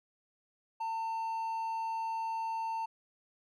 triangle tone, 900 Hz, A5, 39 cents sharp, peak -31 dBFS, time 0.8-2.86 s, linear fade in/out 10 ms, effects none

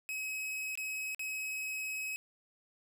45% pulse tone with dropouts, 2553 Hz, D#7, 44 cents sharp, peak -36 dBFS, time 0.09-2.16 s, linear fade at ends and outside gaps 0 ms, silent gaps 0.754-0.775 / 1.147-1.194 s, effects none

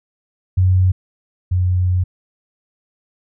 sine tone pair in turn, 92.5 / 90.81 Hz, F#2 / F#2, 0 / -32 cents, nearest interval unison, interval 32 cents, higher first, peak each -10 / -13 dBFS, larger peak first, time 0.57-0.92 / 1.51-2.04 s, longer second, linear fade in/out 10 ms, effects none

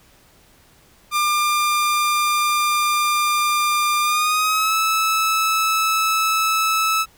sawtooth tone with pitch glide, 1197 to 1305.3 Hz, D6 to E6, +33 to -17 cents, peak -13 dBFS, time 1.11-7.06 s, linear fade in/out 50 ms, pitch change +150 cents, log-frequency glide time 4.02-4.76 s, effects pink hiss -53 dBFS RMS until 7.17 s

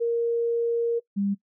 sine tone pair in turn, 467.2 / 199.69 Hz, A#4 / G3, +4 / +32 cents, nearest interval octave + minor third, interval 1472 cents, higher first, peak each -21 / -22 dBFS, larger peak first, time 0-1 / 1.16-1.35 s, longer first, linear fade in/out 20 ms, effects noise-tail reverb RT60 0.1 s tail -21 dB re dry

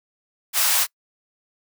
white high-pass noise, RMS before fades -19 dBFS, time 0.53-0.87 s, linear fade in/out 50 ms, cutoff 680 Hz, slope 24 dB/octave, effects noise-tail reverb RT60 0.1 s tail -25 dB re dry

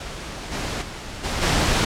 pink noise with level steps, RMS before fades -33 / -27 / -34 / -25 / -19 dBFS, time 0-1.85 s, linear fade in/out 5 ms, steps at 0.51 / 0.81 / 1.23 / 1.41 s, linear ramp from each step 20 ms, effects low-pass 7000 Hz 12 dB/octave

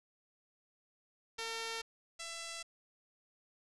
5% pulse tone pair in turn, 454 / 668.5 Hz, A#4 / E5, -46 / +24 cents, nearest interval perfect fifth, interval 670 cents, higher second, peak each -27 / -31 dBFS, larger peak first, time 1.38-1.82 / 2.19-2.63 s, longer neither, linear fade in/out 10 ms, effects resampled to 22050 Hz + 9-bit

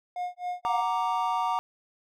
triangle tone with tremolo, 717 Hz, F5, 45 cents sharp, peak -26 dBFS, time 0.16-0.82 s, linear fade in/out 2 ms, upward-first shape sine, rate 3.8 Hz, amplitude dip 100%
triangle chord, Gb augmented, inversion none, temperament equal, 740 / 932.3 / 1174.7 Hz, Gb5 / Bb5 / D6, 0 / 0 / 0 cents, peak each -28 / -26 / -29 dBFS, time 0.65-1.59 s, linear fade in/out 0 ms
effects none

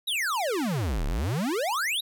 square exponential two-way sweep, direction down then up, 3997 to 33.19 to 3997 Hz, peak -26 dBFS, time 0.07-2.01 s, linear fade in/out 10 ms, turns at 1.06 s, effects none

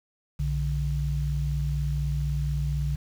sine tone pair together, 61 / 145.08 Hz, B1 / D3, -21 / -21 cents, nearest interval octave + minor third, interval 1500 cents, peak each -27 dBFS, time 0.39-2.96 s, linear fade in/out 10 ms, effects 8-bit

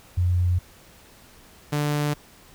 sine / sawtooth tone pair in turn, 89.1 / 147.49 Hz, F2 / D3, +35 / +8 cents, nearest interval major sixth, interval 873 cents, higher second, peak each -18 dBFS, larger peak neither, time 0.17-0.59 / 1.72-2.14 s, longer neither, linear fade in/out 10 ms, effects pink hiss -51 dBFS RMS until 2.54 s

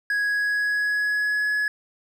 triangle tone with pitch glide, 1661.2 to 1692.2 Hz, G#6 to G#6, 0 to +32 cents, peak -19 dBFS, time 0.1-1.68 s, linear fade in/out 2 ms, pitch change +32 cents, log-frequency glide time 0.2-1.53 s, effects none

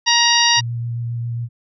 harmonic tone, 943 Hz, A#5, 20 cents sharp, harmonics 1 / 2 / 3 / 4 / 5 / 6, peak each -19 / -19 / -19 / -19 / -19 / -19 dBFS, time 0.06-0.61 s, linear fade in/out 20 ms
sine tone with vibrato, 118 Hz, A#2, 22 cents sharp, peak -21 dBFS, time 0.56-1.49 s, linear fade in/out 50 ms, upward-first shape square, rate 7.4 Hz, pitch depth 10 cents each way
effects none

